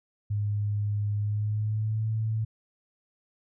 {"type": "tone with pitch glide", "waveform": "sine", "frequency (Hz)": [103.5, 110.29], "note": ["G#2", "A2"], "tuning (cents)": [-5, 5], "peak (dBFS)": -25, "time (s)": [0.3, 2.45], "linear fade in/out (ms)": 10, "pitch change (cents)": 110, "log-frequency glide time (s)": [1.17, 2.09], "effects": []}